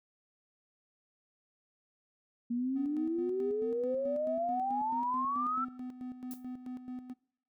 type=exponential sweep; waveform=sine; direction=up; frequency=234 to 1352 Hz; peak=-30 dBFS; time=2.5-5.65 s; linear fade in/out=10 ms
type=tone with tremolo; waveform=triangle; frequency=251.8 Hz; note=B3; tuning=34 cents sharp; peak=-36 dBFS; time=2.75-7.14 s; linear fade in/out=20 ms; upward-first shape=square; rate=4.6 Hz; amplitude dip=65%
type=noise with exponential decay; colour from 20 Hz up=violet; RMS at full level=-43 dBFS; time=6.31-6.45 s; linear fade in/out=1 ms; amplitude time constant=30 ms
effects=noise-tail reverb RT60 0.6 s tail -23 dB re dry